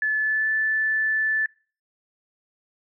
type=tone with pitch glide; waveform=sine; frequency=1730 to 1751.1 Hz; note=A6 to A6; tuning=-30 to -9 cents; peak=-20 dBFS; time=0.02-1.46 s; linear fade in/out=2 ms; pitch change=+21 cents; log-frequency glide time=0.19-0.5 s; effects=noise-tail reverb RT60 0.4 s tail -24 dB re dry